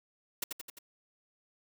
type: noise with echo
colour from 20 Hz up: white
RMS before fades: -33 dBFS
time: 0.42-0.44 s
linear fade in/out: 5 ms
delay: 87 ms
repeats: 4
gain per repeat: -4 dB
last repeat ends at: 0.788 s
effects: none